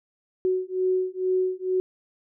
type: beating tone pair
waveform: sine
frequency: 370 / 372.2 Hz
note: F#4 / F#4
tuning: 0 / +10 cents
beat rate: 2.2 Hz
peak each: -25 dBFS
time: 0.45-1.8 s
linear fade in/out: 0 ms
effects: none